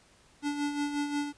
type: tone with tremolo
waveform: square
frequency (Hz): 290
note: D4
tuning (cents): -22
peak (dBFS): -28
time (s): 0.42-1.33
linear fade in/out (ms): 50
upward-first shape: sine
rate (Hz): 5.6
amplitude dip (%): 55
effects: pink hiss -61 dBFS RMS until 1.37 s + resampled to 22050 Hz